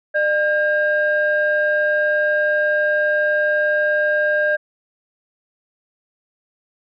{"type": "tone pair together", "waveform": "sine", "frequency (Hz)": [602, 1607.1], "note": ["D5", "G6"], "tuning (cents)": [43, 43], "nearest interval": "octave + perfect fourth", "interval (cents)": 1700, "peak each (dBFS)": -17, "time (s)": [0.14, 4.57], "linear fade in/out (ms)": 20, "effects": ["tanh soft clip ceiling -8 dBFS"]}